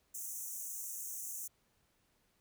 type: high-pass noise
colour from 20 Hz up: pink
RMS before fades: -43 dBFS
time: 0.14-1.48 s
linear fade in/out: 10 ms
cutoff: 6000 Hz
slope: 96 dB/octave
effects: pink hiss -75 dBFS RMS until 2.4 s